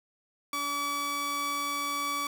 sawtooth tone pair together, 286.5 / 1144.4 Hz, D4 / D6, -43 / -45 cents, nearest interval 2 octaves, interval 2398 cents, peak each -37 / -26 dBFS, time 0.53-2.27 s, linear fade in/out 2 ms, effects none

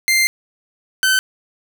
sawtooth tone pair in turn, 2093 / 1530.2 Hz, C7 / G6, 0 / -42 cents, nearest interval perfect fourth, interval 542 cents, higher first, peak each -9 dBFS, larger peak neither, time 0.08-0.27 / 1.03-1.19 s, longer first, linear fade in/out 0 ms, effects none

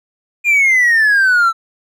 triangle exponential sweep, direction down, 2436 to 1318.5 Hz, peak -6 dBFS, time 0.44-1.53 s, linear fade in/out 50 ms, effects tanh soft clip ceiling -3 dBFS

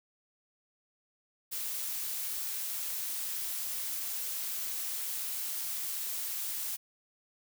blue noise, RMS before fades -36 dBFS, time 1.51-6.77 s, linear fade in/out 20 ms, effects none

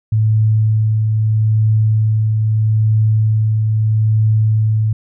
sine tone with tremolo, 109 Hz, A2, 16 cents flat, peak -9 dBFS, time 0.12-4.93 s, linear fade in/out 5 ms, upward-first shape triangle, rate 0.78 Hz, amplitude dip 30%, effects none

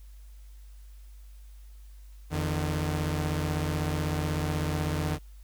sawtooth tone pair together, 83.81 / 151.5 Hz, E2 / D#3, +29 / -46 cents, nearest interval minor seventh, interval 1025 cents, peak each -26 dBFS, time 2.3-5.19 s, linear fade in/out 50 ms, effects added 50 Hz sine -45 dBFS peak until 5.43 s + white hiss -64 dBFS RMS until 5.43 s

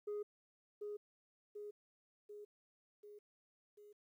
sine tone with echo, 415.3 Hz, G#4, in tune, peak -37 dBFS, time 0.07-0.23 s, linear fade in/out 10 ms, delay 740 ms, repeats 5, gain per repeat -4 dB, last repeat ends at 3.93 s, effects tanh soft clip ceiling -38 dBFS + 13-bit

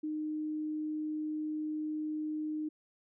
sine tone, 307 Hz, D#4, 23 cents flat, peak -33 dBFS, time 0.03-2.69 s, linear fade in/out 10 ms, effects none

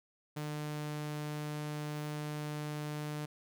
sawtooth tone, 149.9 Hz, D3, 36 cents sharp, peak -33 dBFS, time 0.36-3.26 s, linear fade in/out 10 ms, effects none

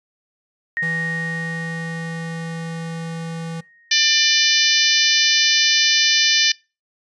sine tone with exponential decay, 1864.7 Hz, A#6, in tune, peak -19 dBFS, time 0.77-4.55 s, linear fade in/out 0 ms, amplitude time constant 820 ms
square tone, 164.81 Hz, E3, in tune, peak -27 dBFS, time 0.82-3.61 s, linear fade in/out 10 ms
harmonic tone, 595 Hz, D5, 22 cents sharp, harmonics 3 / 4 / 5 / 6 / 7 / 8 / 9 / 10, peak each -22 / -22 / -22 / -22 / -22 / -22 / -22 / -22 dBFS, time 3.91-6.52 s, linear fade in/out 5 ms
effects noise-tail reverb RT60 0.3 s tail -26 dB re dry + resampled to 22050 Hz

